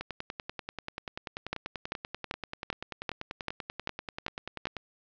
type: two click trains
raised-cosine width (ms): 0.3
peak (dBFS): -15 / -20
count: 9 / 50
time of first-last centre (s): 1.53-4.655 / 0.01-4.767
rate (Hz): 2.56 / 10.3
effects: resampled to 16000 Hz + 8-bit